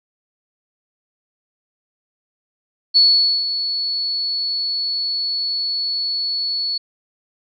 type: tone with ADSR envelope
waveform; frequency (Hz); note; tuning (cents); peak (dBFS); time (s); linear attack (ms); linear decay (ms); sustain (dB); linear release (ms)
sine; 4411; C#8; -9; -8; 2.94-6.78; 25; 470; -11; 8
effects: none